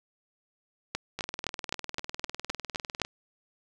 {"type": "two click trains", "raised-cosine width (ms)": 0.2, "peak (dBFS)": [-12, -17], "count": [9, 38], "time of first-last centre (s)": [[0.95, 3.017], [1.19, 3.049]], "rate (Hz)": [3.87, 19.9], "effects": []}